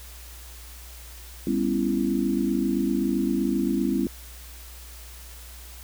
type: chord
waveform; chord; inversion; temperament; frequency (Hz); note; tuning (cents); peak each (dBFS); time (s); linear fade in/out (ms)
sine; C# half-diminished seventh; second; just; 199.57 / 249.5 / 277.2 / 332.6; G3 / B3 / C#4 / E4; +31 / +18 / 0 / +16; -27; 1.47-4.07; 2
effects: added 60 Hz sine -42 dBFS peak until 5.83 s + white hiss -46 dBFS RMS until 5.83 s